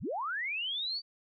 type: linear sweep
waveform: sine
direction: up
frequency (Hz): 42 to 4641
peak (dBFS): -32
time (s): 0-1.02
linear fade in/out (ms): 50
effects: none